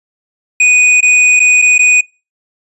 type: tone with dropouts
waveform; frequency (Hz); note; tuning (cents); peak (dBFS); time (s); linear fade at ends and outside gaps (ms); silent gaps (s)
square; 2481; D#7; -6; -6; 0.6-2.01; 5; 1.007-1.027 / 1.395-1.401 / 1.618-1.622 / 1.781-1.791
effects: noise-tail reverb RT60 0.3 s tail -25 dB re dry + resampled to 24000 Hz